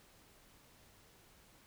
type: silence
effects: pink hiss -64 dBFS RMS until 1.66 s